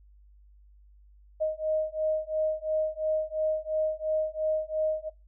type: beating tone pair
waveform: sine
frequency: 622.3 / 625.2 Hz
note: D#5 / D#5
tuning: 0 / +8 cents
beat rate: 2.9 Hz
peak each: -29 dBFS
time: 1.4-5.1 s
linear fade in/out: 20 ms
effects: noise-tail reverb RT60 0.2 s tail -18 dB re dry + added 50 Hz sine -53 dBFS peak until 5.27 s